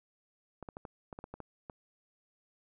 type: clicks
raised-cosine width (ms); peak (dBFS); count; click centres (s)
1; -29; 10; 0.627 / 0.688 / 0.769 / 0.852 / 1.128 / 1.189 / 1.241 / 1.34 / 1.403 / 1.698
effects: none